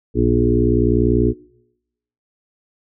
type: harmonic tone with a mistuned harmonic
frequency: 60.2 Hz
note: B1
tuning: 44 cents flat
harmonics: 1 / 2 / 4 / 5 / 6 / 7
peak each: -20 / -20 / -20 / -20 / -20 / -20 dBFS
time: 0.14-1.34 s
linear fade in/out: 50 ms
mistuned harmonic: 2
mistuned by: -17 cents
effects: noise-tail reverb RT60 0.9 s tail -25 dB re dry